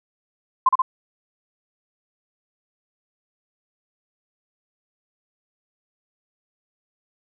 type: tone with echo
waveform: sine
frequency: 1039 Hz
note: C6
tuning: 12 cents flat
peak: -11 dBFS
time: 0.66-0.69 s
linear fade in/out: 5 ms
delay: 65 ms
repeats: 2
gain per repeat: -2 dB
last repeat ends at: 0.82 s
effects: none